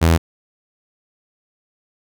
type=tone; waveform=sawtooth; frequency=82.41 Hz; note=E2; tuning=in tune; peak=-7 dBFS; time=0.01-0.18 s; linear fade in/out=20 ms; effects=none